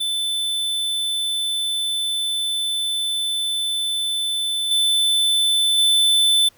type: tone with level steps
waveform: square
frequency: 3520 Hz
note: A7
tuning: in tune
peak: -21 / -16 / -14 dBFS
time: 0-6.49 s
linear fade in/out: 10 ms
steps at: 4.71 / 5.78 s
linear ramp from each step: 2 ms
effects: pink hiss -55 dBFS RMS until 6.57 s